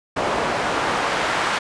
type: noise with band-pass filter sweep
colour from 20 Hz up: pink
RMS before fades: -22 dBFS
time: 0.16-1.59 s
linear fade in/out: 10 ms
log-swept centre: 730 to 1400 Hz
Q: 0.83
effects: resampled to 22050 Hz